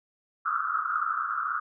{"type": "band-pass noise", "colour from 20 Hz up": "pink", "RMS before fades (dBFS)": -29, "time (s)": [0.45, 1.6], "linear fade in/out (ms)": 10, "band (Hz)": [1200, 1400], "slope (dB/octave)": 96, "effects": []}